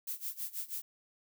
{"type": "noise with tremolo", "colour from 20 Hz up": "violet", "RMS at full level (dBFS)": -37, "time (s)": [0.07, 0.82], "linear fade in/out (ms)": 5, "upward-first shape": "sine", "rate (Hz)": 6.2, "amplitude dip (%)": 90, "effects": []}